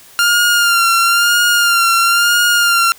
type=tone with vibrato; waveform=sawtooth; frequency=1396.9 Hz; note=F6; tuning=in tune; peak=-6 dBFS; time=0.19-2.92 s; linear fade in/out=0 ms; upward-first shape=sine; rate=1 Hz; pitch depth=40 cents each way; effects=white hiss -42 dBFS RMS until 2.98 s